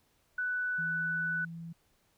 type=tone; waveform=sine; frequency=1489 Hz; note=F#6; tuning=11 cents sharp; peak=-30 dBFS; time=0.38-1.45 s; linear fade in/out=5 ms
type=tone with pitch glide; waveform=sine; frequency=165.5 to 166.65 Hz; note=E3 to E3; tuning=+7 to +19 cents; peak=-40 dBFS; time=0.78-1.73 s; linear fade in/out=10 ms; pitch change=+12 cents; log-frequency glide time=0.95-1.4 s
effects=pink hiss -71 dBFS RMS until 2.17 s